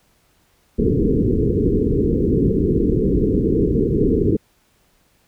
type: low-pass noise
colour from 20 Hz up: white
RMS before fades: -17 dBFS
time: 0.78-4.37 s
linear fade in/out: 10 ms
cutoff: 460 Hz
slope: 96 dB/octave
effects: pink hiss -60 dBFS RMS until 5.27 s